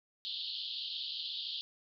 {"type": "band-pass noise", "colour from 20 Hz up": "pink", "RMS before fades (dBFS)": -40, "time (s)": [0.25, 1.61], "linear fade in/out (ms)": 0, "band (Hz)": [3000, 4600], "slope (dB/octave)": 96, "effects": []}